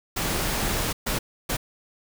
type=noise bursts at uneven times; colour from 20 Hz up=pink; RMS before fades=-26 dBFS; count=3; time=0.16-0.93 / 1.06-1.19 / 1.49-1.57 s; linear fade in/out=10 ms; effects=none